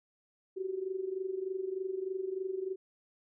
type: tone with amplitude modulation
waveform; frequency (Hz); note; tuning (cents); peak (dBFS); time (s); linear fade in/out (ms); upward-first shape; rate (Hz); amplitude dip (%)
sine; 378.9; F#4; +41; -30; 0.56-2.76; 20; sine; 23.3; 75
effects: none